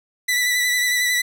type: tone with vibrato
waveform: sawtooth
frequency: 1975.5 Hz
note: B6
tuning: in tune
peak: -14 dBFS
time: 0.28-1.22 s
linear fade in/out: 10 ms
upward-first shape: sine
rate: 11 Hz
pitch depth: 25 cents each way
effects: none